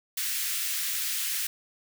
white high-pass noise, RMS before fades -30 dBFS, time 0.17-1.47 s, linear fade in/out 5 ms, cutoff 1600 Hz, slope 24 dB/octave, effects none

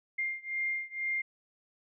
sine beating tone pair, 2110 / 2112.1 Hz, C7 / C7, +14 / +16 cents, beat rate 2.1 Hz, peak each -34 / -35 dBFS, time 0.18-1.22 s, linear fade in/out 10 ms, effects none

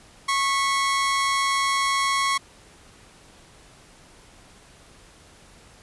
sawtooth tone pair together, 1098.2 / 1975.5 Hz, C#6 / B6, -17 / 0 cents, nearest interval minor seventh, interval 1017 cents, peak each -17 / -27 dBFS, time 0.28-2.38 s, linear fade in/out 10 ms, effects pink hiss -51 dBFS RMS until 5.82 s + resampled to 24000 Hz

